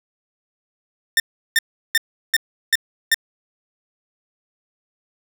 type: tone bursts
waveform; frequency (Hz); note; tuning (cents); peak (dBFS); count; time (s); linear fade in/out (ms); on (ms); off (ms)
sawtooth; 1807; A6; +46; -9; 6; 1.17-3.144; 2; 29; 360
effects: none